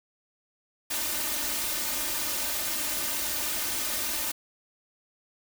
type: noise with comb filter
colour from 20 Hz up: white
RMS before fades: -30 dBFS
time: 0.9-4.32 s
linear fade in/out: 10 ms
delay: 3.3 ms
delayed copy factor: +0.9
effects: none